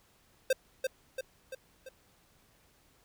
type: tone with echo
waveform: square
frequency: 524 Hz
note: C5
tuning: 2 cents sharp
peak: -24 dBFS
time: 0.5-0.53 s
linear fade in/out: 5 ms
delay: 340 ms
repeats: 4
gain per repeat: -5 dB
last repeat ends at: 1.89 s
effects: pink hiss -66 dBFS RMS until 3.04 s